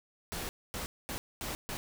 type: noise bursts at uneven times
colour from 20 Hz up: pink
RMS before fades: -38 dBFS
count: 5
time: 0.32-0.49 / 0.74-0.86 / 1.09-1.18 / 1.41-1.55 / 1.69-1.77 s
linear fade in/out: 0 ms
effects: none